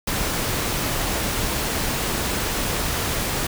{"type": "noise", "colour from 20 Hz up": "pink", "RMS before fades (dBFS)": -24, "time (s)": [0.07, 3.47], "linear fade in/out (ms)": 5, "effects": []}